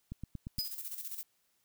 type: click train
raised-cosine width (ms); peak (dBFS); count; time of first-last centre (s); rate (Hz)
5; -28; 5; 0.12-0.586; 8.59
type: noise with tremolo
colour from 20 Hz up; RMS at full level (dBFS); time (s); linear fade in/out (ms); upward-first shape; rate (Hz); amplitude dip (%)
violet; -40; 0.58-1.23; 0; square; 15; 60
type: tone with exponential decay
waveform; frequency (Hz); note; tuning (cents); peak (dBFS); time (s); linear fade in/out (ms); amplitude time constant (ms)
square; 4978; D#8; 0; -30; 0.59-0.79; 0; 43
effects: white hiss -75 dBFS RMS until 1.64 s